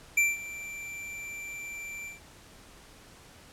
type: tone with ADSR envelope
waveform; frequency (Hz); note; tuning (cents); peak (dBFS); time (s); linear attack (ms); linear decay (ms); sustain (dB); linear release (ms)
square; 2349; D7; 0; -20; 0.17-2.2; 7; 190; -18; 140
effects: pink hiss -53 dBFS RMS until 3.52 s + low-pass 11000 Hz 12 dB/octave